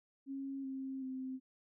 sine tone with pitch steps, 272.4 / 266.5 / 260.7 Hz, C#4 / C4 / C4, -30 / +32 / -6 cents, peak -39 dBFS, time 0.26-1.4 s, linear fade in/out 50 ms, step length 380 ms, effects none

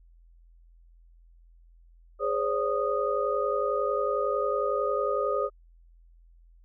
sine tone cluster, 414.4 / 519 / 570 / 1239 Hz, G#4 / C5 / C#5 / D#6, -4 / -14 / +48 / -8 cents, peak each -30 dBFS, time 2.19-5.5 s, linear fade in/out 50 ms, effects added 42 Hz sine -53 dBFS peak until 6.64 s

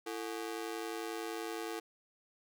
sawtooth ring-modulated tone, 391.7 Hz, G4, 1 cent flat, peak -31 dBFS, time 0.06-1.8 s, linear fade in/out 10 ms, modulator 55.4 Hz, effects none

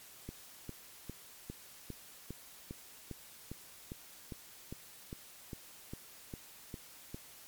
click train, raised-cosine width 3 ms, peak -29 dBFS, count 18, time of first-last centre 0.29-7.145 s, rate 2.48 Hz, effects white hiss -55 dBFS RMS until 7.47 s + MP3 96 kbps

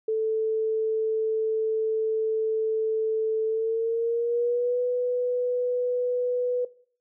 sine tone with pitch glide, 440 to 493.9 Hz, A4 to B4, 0 to 0 cents, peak -22 dBFS, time 0.08-6.65 s, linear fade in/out 5 ms, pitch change +200 cents, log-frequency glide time 3.46-4.8 s, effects noise-tail reverb RT60 0.5 s tail -19 dB re dry

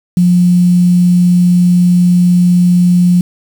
sine tone with quantisation, 177.6 Hz, F3, 29 cents sharp, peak -5 dBFS, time 0.17-3.21 s, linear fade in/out 2 ms, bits 5, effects none

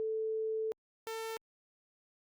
sine / sawtooth tone pair in turn, 440 / 447.9 Hz, A4 / A4, 0 / +31 cents, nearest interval unison, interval 31 cents, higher second, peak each -32 / -34 dBFS, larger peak first, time 0-0.72 / 1.07-1.37 s, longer first, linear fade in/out 0 ms, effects Opus 48 kbps

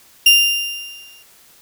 35% pulse tone with exponential decay, 2794 Hz, F7, in tune, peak -4 dBFS, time 0.26-1.23 s, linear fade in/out 5 ms, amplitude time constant 210 ms, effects white hiss -49 dBFS RMS until 1.61 s

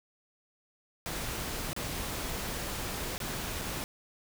pink noise with dropouts, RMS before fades -36 dBFS, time 1.06-3.84 s, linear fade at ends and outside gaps 0 ms, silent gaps 1.731-1.764 / 3.18-3.202 / 3.613-3.617 s, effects none

